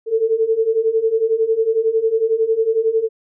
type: beating tone pair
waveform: sine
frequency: 440 / 451 Hz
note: A4 / A4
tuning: 0 / +43 cents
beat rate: 11 Hz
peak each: -19 / -16 dBFS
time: 0.06-3.09 s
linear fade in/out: 50 ms
effects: none